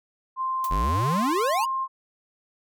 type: tone with pitch glide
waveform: sine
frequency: 1046.5 to 1059.3 Hz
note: C6 to C6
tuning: 0 to +21 cents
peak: -24 dBFS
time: 0.36-1.88 s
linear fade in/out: 50 ms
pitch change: +21 cents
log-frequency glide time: 1.25-1.4 s
type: noise with exponential decay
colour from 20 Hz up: blue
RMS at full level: -32 dBFS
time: 0.64-0.75 s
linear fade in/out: 2 ms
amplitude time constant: 23 ms
type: exponential sweep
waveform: square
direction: up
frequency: 40.27 to 1010 Hz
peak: -24 dBFS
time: 0.7-1.66 s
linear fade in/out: 20 ms
effects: none